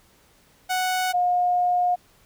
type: tone pair in turn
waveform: sawtooth / sine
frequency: 740 / 715.6 Hz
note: F#5 / F5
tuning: 0 / +42 cents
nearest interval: minor second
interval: 58 cents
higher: first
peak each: -18 dBFS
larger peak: neither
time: 0.69-1.13 / 1.13-1.96 s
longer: second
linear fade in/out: 20 ms
effects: pink hiss -58 dBFS RMS until 2.25 s